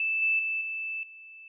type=tone with level steps; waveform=sine; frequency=2637 Hz; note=E7; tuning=in tune; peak=-25 / -22 / -27 / -31 / -45 dBFS; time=0-1.48 s; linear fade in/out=2 ms; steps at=0.22 / 0.39 / 0.61 / 1.03 s; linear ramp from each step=2 ms; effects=none

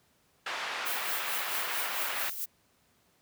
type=band-pass noise; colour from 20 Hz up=pink; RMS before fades=-36 dBFS; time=0.46-2.3 s; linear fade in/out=5 ms; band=1000 to 3200 Hz; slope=12 dB/octave
type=noise with tremolo; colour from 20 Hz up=violet; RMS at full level=-33 dBFS; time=0.85-2.46 s; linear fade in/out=20 ms; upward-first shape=sine; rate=4.5 Hz; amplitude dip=55%
effects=pink hiss -68 dBFS RMS until 3.21 s + high-pass 80 Hz 12 dB/octave

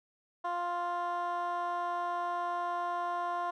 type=tone with band-pass filter; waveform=15% pulse; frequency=349.8 Hz; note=F4; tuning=3 cents sharp; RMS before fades=-34 dBFS; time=0.44-3.51 s; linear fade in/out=10 ms; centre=890 Hz; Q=2.9; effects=none

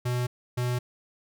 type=tone pair in turn; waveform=square; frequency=123.47 / 123.47 Hz; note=B2 / B2; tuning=0 / 0 cents; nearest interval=unison; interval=0 cents; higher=neither; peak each=-26 dBFS; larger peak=neither; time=0.05-0.27 / 0.57-0.79 s; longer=neither; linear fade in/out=10 ms; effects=none

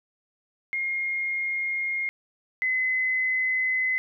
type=tone pair in turn; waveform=sine; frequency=2136 / 2033 Hz; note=C7 / B6; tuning=+35 / +50 cents; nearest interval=minor second; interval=85 cents; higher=first; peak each=-25 / -22 dBFS; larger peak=second; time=0.73-2.09 / 2.62-3.98 s; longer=neither; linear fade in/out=0 ms; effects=none

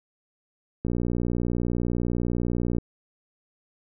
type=click train; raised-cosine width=3 ms; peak=-14 dBFS; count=117; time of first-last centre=0.85-2.783 s; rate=60 Hz; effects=none

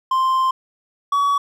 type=tone pair in turn; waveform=triangle; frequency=1046.5 / 1131.8 Hz; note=C6 / C#6; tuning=0 / +36 cents; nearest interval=minor second; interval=136 cents; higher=second; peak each=-13 dBFS; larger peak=neither; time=0.11-0.51 / 1.12-1.38 s; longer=first; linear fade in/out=5 ms; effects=none

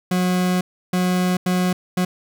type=tone bursts at uneven times; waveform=40% pulse; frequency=181.7 Hz; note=F#3; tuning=31 cents flat; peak=-16 dBFS; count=4; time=0.11-0.61 / 0.93-1.37 / 1.46-1.73 / 1.97-2.05 s; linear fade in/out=5 ms; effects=none

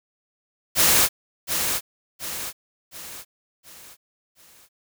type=noise with echo; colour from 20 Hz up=white; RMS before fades=-17 dBFS; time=0.75-1.09 s; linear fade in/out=50 ms; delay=720 ms; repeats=5; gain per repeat=-7 dB; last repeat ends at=4.69 s; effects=none

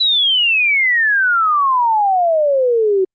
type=exponential sweep; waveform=sine; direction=down; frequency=4001 to 369.2 Hz; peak=-11 dBFS; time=0-3.05 s; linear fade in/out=10 ms; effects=Opus 24 kbps

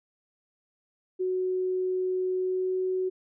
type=tone with pitch glide; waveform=sine; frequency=370 to 372.1 Hz; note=F#4 to F#4; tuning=0 to +10 cents; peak=-25 dBFS; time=1.19-3.1 s; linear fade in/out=20 ms; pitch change=+10 cents; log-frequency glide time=2.36-2.76 s; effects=none

